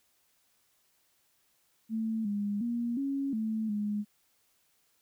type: tone with pitch steps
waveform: sine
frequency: 222.3 / 204.3 / 236.7 / 275.7 / 219.7 / 207.9 Hz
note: A3 / G#3 / A#3 / C#4 / A3 / G#3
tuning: +18 / -28 / +27 / -9 / -2 / +2 cents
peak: -29 dBFS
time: 1.89-4.05 s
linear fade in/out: 50 ms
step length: 360 ms
effects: white hiss -71 dBFS RMS until 5.01 s